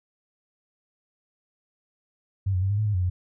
sine tone with pitch steps, 97.3 / 91.2 / 96.6 / 102 / 107.4 / 104.2 / 90.9 / 90 Hz, G2 / F#2 / G2 / G#2 / A2 / G#2 / F#2 / F#2, -12 / -24 / -25 / -31 / -41 / +6 / -30 / -47 cents, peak -21 dBFS, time 2.46-3.1 s, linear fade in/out 10 ms, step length 80 ms, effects none

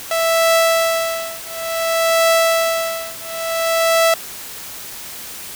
sawtooth tone with tremolo, 659.3 Hz, E5, in tune, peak -7 dBFS, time 0.11-4.14 s, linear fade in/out 2 ms, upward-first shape triangle, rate 0.57 Hz, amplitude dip 100%, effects white hiss -32 dBFS RMS until 5.55 s

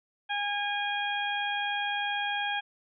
harmonic tone, 817 Hz, G#5, 29 cents flat, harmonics 1 / 2 / 3 / 4, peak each -32 / -33 / -36 / -35 dBFS, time 0.29-2.61 s, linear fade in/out 20 ms, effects none

